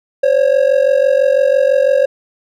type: ring-modulated tone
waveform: triangle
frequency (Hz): 545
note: C#5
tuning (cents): -29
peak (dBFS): -4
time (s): 0.23-2.06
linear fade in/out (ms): 5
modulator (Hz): 23
effects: none